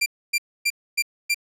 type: tone bursts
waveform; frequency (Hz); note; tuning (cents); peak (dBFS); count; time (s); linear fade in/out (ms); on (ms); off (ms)
sawtooth; 2372; D7; +17; -15; 5; 0.01-1.345; 10; 51; 270
effects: low-pass 12000 Hz 12 dB/octave